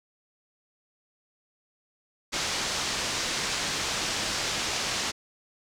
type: low-pass noise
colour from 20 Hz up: white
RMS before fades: -30 dBFS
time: 2.32-5.12 s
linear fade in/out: 20 ms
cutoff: 6600 Hz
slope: 24 dB/octave
effects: none